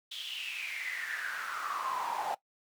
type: noise with high-pass filter sweep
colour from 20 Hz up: brown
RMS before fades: -37 dBFS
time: 0.11-2.35 s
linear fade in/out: 10 ms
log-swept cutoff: 3400 to 780 Hz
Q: 8.8
effects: noise-tail reverb RT60 0.1 s tail -18 dB re dry

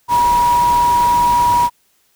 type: tone in noise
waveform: sine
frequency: 962 Hz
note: B5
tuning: 46 cents flat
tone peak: -10 dBFS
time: 0.08-1.7 s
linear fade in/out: 50 ms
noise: pink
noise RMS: -26 dBFS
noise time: 0.08-1.7 s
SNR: +13 dB
effects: white hiss -59 dBFS RMS until 2.15 s

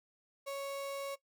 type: tone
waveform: 35% pulse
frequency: 554.4 Hz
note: C#5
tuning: in tune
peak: -36 dBFS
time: 0.46-1.16 s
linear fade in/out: 20 ms
effects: noise-tail reverb RT60 0.1 s tail -18 dB re dry

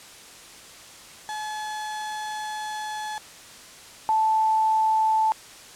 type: tone pair in turn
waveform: 35% pulse / sine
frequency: 855 / 877 Hz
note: A5 / A5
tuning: -50 / -6 cents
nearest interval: unison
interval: 44 cents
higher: second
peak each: -28 / -18 dBFS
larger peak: second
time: 1.29-3.18 / 4.09-5.32 s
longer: first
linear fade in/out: 0 ms
effects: white hiss -45 dBFS RMS until 5.75 s + low-pass 9000 Hz 12 dB/octave

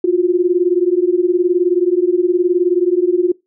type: beating tone pair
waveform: sine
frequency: 347.2 / 366.2 Hz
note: F4 / F#4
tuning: -10 / -18 cents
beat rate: 19 Hz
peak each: -14 dBFS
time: 0.04-3.32 s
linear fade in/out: 5 ms
effects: noise-tail reverb RT60 0.2 s tail -23 dB re dry

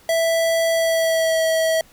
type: tone with pitch glide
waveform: square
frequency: 659.3 to 646.5 Hz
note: E5 to E5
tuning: 0 to -34 cents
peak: -17 dBFS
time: 0.09-1.81 s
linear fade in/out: 2 ms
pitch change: -34 cents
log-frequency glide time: 0.73-1.44 s
effects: pink hiss -51 dBFS RMS until 1.92 s

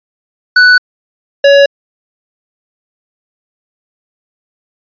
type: tone pair in turn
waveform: square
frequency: 1487 / 561.8 Hz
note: F#6 / C#5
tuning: +8 / +23 cents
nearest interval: octave + perfect fourth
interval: 1685 cents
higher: first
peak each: -3 dBFS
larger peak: neither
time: 0.56-0.78 / 1.44-1.66 s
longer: neither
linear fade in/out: 5 ms
effects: resampled to 11025 Hz

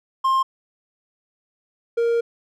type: tone pair in turn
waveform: triangle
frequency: 1060 / 466.8 Hz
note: C6 / A#4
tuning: +22 / +2 cents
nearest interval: octave + major second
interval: 1420 cents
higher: first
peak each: -14 / -15 dBFS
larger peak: first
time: 0.24-0.43 / 1.97-2.21 s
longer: second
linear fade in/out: 10 ms
effects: none

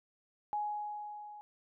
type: tone with level ramp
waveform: sine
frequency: 836 Hz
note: G#5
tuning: 11 cents sharp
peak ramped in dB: -31 to -47 dBFS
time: 0.53-1.41 s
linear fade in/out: 0 ms
effects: none

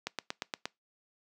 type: click train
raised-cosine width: 0.2 ms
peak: -16 dBFS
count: 6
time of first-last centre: 0.07-0.655 s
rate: 8.54 Hz
effects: noise-tail reverb RT60 0.2 s tail -23 dB re dry + high-pass 200 Hz 12 dB/octave

